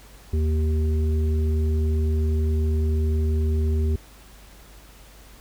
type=harmonic tone; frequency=77.78 Hz; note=D#2; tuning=in tune; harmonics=1 / 3 / 5; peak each=-19 / -32 / -32 dBFS; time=0.33-3.96 s; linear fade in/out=5 ms; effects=added 50 Hz sine -47 dBFS peak until 5.4 s + pink hiss -50 dBFS RMS until 5.4 s